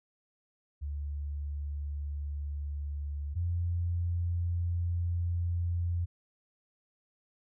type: tone pair in turn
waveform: sine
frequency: 72.5 / 86.49 Hz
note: D2 / F2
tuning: -22 / -16 cents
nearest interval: minor third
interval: 306 cents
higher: second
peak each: -33 / -28 dBFS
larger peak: second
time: 0.81-3.35 / 3.35-6.06 s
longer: second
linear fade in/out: 20 ms
effects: none